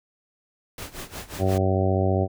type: noise with tremolo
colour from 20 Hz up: pink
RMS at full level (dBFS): -34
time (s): 0.78-1.58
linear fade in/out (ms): 2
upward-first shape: sine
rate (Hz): 5.6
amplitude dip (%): 85
type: harmonic tone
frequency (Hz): 95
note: F#2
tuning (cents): +46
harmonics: 1 / 2 / 3 / 4 / 5 / 6 / 7 / 8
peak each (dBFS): -22 / -28 / -30 / -27 / -32 / -29 / -30 / -31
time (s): 1.38-2.28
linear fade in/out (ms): 50
effects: none